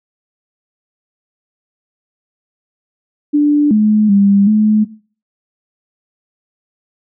sine tone with pitch steps, 293.8 / 213 / 199.6 / 213.8 Hz, D4 / G#3 / G3 / A3, +1 / +44 / +32 / -49 cents, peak -7 dBFS, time 3.33-4.85 s, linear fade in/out 20 ms, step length 380 ms, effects noise-tail reverb RT60 0.4 s tail -18 dB re dry

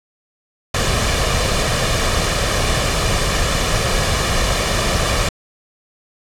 pink noise with comb filter, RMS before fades -17 dBFS, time 0.74-5.29 s, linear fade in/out 5 ms, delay 1.7 ms, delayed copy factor +0.5, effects low-pass 8000 Hz 12 dB/octave

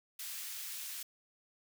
white high-pass noise, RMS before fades -43 dBFS, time 0.19-1.03 s, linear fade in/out 5 ms, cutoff 1900 Hz, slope 12 dB/octave, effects none

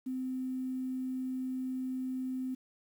sine tone, 258 Hz, C4, 24 cents flat, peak -33 dBFS, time 0.06-2.55 s, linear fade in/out 10 ms, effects 10-bit

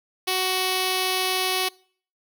5% pulse tone with notch filter, 372.8 Hz, F#4, 13 cents sharp, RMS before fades -24 dBFS, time 0.27-1.69 s, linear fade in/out 10 ms, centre 1600 Hz, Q 1.7, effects noise-tail reverb RT60 0.5 s tail -24 dB re dry

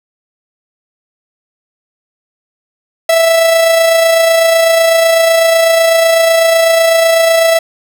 45% pulse tone with amplitude modulation, 659.3 Hz, E5, in tune, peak -5 dBFS, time 3.09-7.59 s, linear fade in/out 5 ms, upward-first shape sine, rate 28 Hz, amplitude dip 35%, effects none

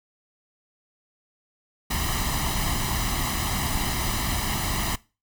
pink noise with comb filter, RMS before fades -26 dBFS, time 1.9-4.96 s, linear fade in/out 10 ms, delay 1 ms, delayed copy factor +0.7, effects noise-tail reverb RT60 0.3 s tail -21 dB re dry

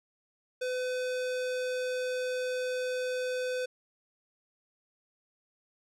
square tone, 505 Hz, B4, 39 cents sharp, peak -31 dBFS, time 0.61-3.66 s, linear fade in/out 10 ms, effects low-pass 8000 Hz 12 dB/octave

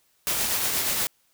white noise with tremolo, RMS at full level -24 dBFS, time 0.27-1.07 s, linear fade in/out 0 ms, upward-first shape triangle, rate 8.4 Hz, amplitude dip 35%, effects white hiss -66 dBFS RMS until 1.33 s

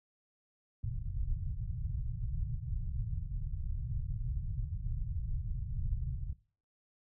pink low-pass noise, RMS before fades -36 dBFS, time 0.83-6.33 s, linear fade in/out 5 ms, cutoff 140 Hz, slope 48 dB/octave, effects noise-tail reverb RT60 0.4 s tail -19 dB re dry

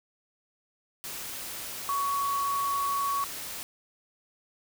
sine tone in noise, 1119 Hz, C#6, 16 cents sharp, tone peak -26 dBFS, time 1.89-3.24 s, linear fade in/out 0 ms, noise white, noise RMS -38 dBFS, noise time 1.04-3.63 s, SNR +9 dB, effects none

